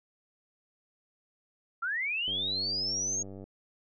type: linear sweep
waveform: sine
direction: up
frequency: 1318 to 6645 Hz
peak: -29 dBFS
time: 1.82-3.23 s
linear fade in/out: 10 ms
type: click train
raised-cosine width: 2 ms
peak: -32 dBFS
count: 114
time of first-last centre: 2.28-3.44 s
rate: 97.4 Hz
effects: none

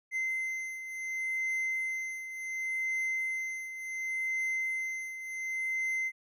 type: beating tone pair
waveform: triangle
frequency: 2069 / 2069.69 Hz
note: C7 / C7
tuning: -20 / -19 cents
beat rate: 0.69 Hz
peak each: -31 / -37 dBFS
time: 0.11-6.12 s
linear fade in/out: 50 ms
effects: none

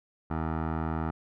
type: tone with low-pass filter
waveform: 15% pulse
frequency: 80 Hz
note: D#2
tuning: 49 cents sharp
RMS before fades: -31 dBFS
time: 0.3-1.11 s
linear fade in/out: 10 ms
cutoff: 1200 Hz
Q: 2.2
effects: none

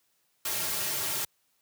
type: noise with comb filter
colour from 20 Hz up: white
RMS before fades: -31 dBFS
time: 0.45-1.25 s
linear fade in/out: 5 ms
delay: 4 ms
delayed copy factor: -0.9
effects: white hiss -72 dBFS RMS until 1.61 s + high-pass 80 Hz 12 dB/octave

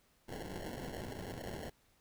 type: noise with sample-and-hold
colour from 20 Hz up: violet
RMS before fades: -44 dBFS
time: 0.28-1.7 s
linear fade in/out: 10 ms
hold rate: 1225 Hz
effects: pink hiss -71 dBFS RMS until 2 s

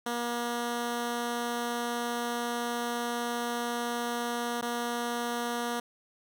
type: tone with dropouts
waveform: 10% pulse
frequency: 238.4 Hz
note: A#3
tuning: 39 cents sharp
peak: -22 dBFS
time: 0.06-5.8 s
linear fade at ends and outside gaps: 5 ms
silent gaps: 4.613-4.624 s
effects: none

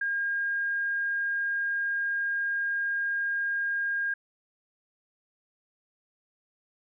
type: tone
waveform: sine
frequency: 1617 Hz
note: G#6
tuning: 47 cents flat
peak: -26 dBFS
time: 0.01-4.14 s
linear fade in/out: 5 ms
effects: none

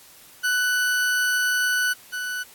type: tone pair in turn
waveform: 40% pulse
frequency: 1489 / 1489 Hz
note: F#6 / F#6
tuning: +11 / +11 cents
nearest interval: unison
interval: 0 cents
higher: neither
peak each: -19 / -26 dBFS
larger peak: first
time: 0.43-1.94 / 2.12-2.44 s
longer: first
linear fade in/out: 20 ms
effects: white hiss -49 dBFS RMS until 2.54 s + AAC 64 kbps

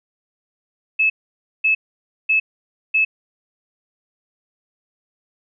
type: tone bursts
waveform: sine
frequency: 2600 Hz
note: E7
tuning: 24 cents flat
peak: -13 dBFS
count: 4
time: 0.99-3.05 s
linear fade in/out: 10 ms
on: 110 ms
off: 540 ms
effects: none

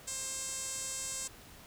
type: tone with band-pass filter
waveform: sawtooth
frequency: 530 Hz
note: C5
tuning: 22 cents sharp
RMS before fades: -39 dBFS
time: 0.07-1.28 s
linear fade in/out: 10 ms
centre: 7700 Hz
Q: 4
effects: pink hiss -54 dBFS RMS until 1.66 s

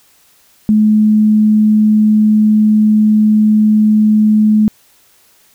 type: tone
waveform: sine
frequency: 213.9 Hz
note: A3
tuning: 49 cents flat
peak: -6 dBFS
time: 0.69-4.68 s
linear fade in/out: 0 ms
effects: white hiss -50 dBFS RMS until 5.54 s

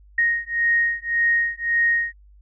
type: beating tone pair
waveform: sine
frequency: 1866 / 1867.8 Hz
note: A#6 / A#6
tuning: +1 / +3 cents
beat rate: 1.8 Hz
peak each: -21 dBFS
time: 0.18-2.13 s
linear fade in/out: 5 ms
effects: added 50 Hz sine -47 dBFS peak until 2.41 s

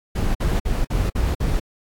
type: noise bursts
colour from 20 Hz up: brown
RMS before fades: -20 dBFS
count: 6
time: 0.15-1.6 s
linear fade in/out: 10 ms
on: 200 ms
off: 50 ms
effects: AAC 64 kbps

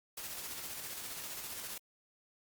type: noise with tremolo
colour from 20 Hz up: white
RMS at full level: -42 dBFS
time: 0.17-1.78 s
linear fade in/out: 5 ms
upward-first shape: square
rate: 15 Hz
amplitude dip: 30%
effects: Opus 48 kbps

